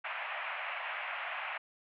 white band-pass noise, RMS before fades -39 dBFS, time 0.04-1.58 s, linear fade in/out 10 ms, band 630 to 2700 Hz, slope 48 dB/octave, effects none

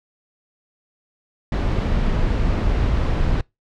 brown noise, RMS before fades -19 dBFS, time 1.52-3.41 s, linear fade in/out 2 ms, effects noise-tail reverb RT60 0.2 s tail -24 dB re dry + low-pass 4000 Hz 12 dB/octave

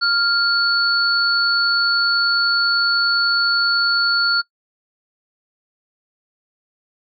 sine tone pair together, 1396.9 / 4435 Hz, F6 / C#8, 0 / 0 cents, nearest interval octave + minor sixth, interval 2000 cents, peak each -17 dBFS, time 0.01-4.42 s, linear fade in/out 20 ms, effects noise-tail reverb RT60 0.1 s tail -22 dB re dry

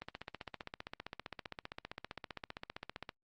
click train, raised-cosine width 0.3 ms, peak -26 dBFS, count 48, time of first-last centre 0.02-3.092 s, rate 15.3 Hz, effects noise-tail reverb RT60 0.1 s tail -25 dB re dry + Opus 24 kbps

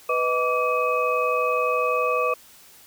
sine tone cluster, 496.3 / 628 / 1157 / 2538 Hz, B4 / D#5 / D6 / D#7, +8 / +16 / -26 / +34 cents, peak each -24 / -28 / -23 / -29 dBFS, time 0.09-2.34 s, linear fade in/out 5 ms, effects white hiss -50 dBFS RMS until 2.86 s

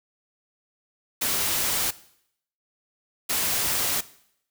white noise bursts at uneven times, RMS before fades -25 dBFS, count 2, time 1.21-1.91 / 3.29-4.01 s, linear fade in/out 10 ms, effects noise-tail reverb RT60 0.7 s tail -18 dB re dry

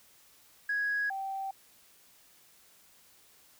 sine tone pair in turn, 1661.2 / 777 Hz, G#6 / G5, 0 / -16 cents, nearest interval octave + minor second, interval 1316 cents, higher first, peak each -27 / -33 dBFS, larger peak first, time 0.69-1.1 / 1.1-1.51 s, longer neither, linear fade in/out 5 ms, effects tanh soft clip ceiling -24 dBFS + white hiss -61 dBFS RMS until 3.59 s

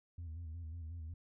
sine tone with vibrato, 82.2 Hz, E2, 4 cents flat, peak -40 dBFS, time 0.18-1.14 s, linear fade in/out 5 ms, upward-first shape square, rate 5.5 Hz, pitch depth 66 cents each way, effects tanh soft clip ceiling -41 dBFS

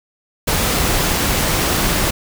pink noise, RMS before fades -17 dBFS, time 0.47-2.11 s, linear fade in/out 10 ms, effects none

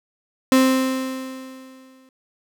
35% pulse tone with exponential decay, 261.6 Hz, C4, in tune, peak -9 dBFS, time 0.52-2.09 s, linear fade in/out 1 ms, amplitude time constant 340 ms, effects none

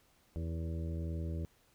harmonic tone with a mistuned harmonic, 81.9 Hz, E2, 11 cents flat, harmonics 1 / 2 / 3 / 4 / 5 / 6 / 7, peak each -36 / -42 / -50 / -47 / -53 / -54 / -53 dBFS, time 0.36-1.45 s, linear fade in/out 0 ms, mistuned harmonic 6, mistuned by -29 cents, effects pink hiss -69 dBFS RMS until 1.74 s

